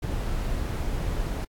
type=noise; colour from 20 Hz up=brown; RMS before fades=-28 dBFS; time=0.02-1.45 s; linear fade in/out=10 ms; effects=AAC 64 kbps